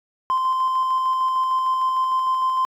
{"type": "tone with tremolo", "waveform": "triangle", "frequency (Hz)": 1039, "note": "C6", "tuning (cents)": -12, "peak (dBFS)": -14, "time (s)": [0.3, 2.65], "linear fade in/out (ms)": 0, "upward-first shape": "square", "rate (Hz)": 6.6, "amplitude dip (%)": 30, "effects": ["tanh soft clip ceiling -13 dBFS"]}